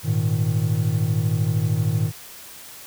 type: chord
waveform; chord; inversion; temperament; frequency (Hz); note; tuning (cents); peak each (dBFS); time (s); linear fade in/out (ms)
triangle; Ab suspended second; none; just; 103.83 / 116.8 / 155.74; Ab2 / Bb2 / Eb3; 0 / +4 / +2; -21; 0.03-2.12; 50
effects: white hiss -41 dBFS RMS until 2.86 s